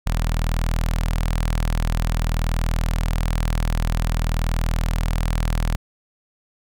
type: tone with notch filter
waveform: sawtooth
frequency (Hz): 40.51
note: E1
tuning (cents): -29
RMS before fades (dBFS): -21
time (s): 0.06-5.76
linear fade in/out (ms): 10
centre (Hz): 360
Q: 0.87
effects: none